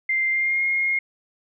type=tone with pitch glide; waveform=sine; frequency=2093 to 2142 Hz; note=C7 to C7; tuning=0 to +40 cents; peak=-19 dBFS; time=0.09-0.99 s; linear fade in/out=5 ms; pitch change=+40 cents; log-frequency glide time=0.31-0.63 s; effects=none